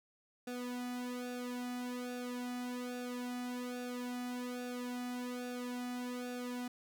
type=tone with flanger; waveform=sawtooth; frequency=246.9 Hz; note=B3; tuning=in tune; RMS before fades=-41 dBFS; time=0.47-6.68 s; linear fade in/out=5 ms; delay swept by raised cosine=0.96 to 1.89 ms; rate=1.2 Hz; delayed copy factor=-0.95; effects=none